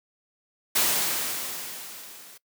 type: noise with level ramp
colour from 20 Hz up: white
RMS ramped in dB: -21 to -48 dBFS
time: 0.75-2.38 s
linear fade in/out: 10 ms
effects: noise-tail reverb RT60 0.1 s tail -21 dB re dry + high-pass 150 Hz 12 dB/octave